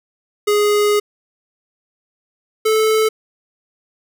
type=tone pair in turn; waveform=square; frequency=415.3 / 436.5 Hz; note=G#4 / A4; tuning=0 / -14 cents; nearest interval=minor second; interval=86 cents; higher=second; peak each=-13 dBFS; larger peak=neither; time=0.47-1 / 2.65-3.09 s; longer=first; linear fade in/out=10 ms; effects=none